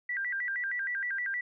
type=tone with vibrato; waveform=sine; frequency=1765 Hz; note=A6; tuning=5 cents sharp; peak=-30 dBFS; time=0.09-1.41 s; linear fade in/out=5 ms; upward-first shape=square; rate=6.4 Hz; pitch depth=180 cents each way; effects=none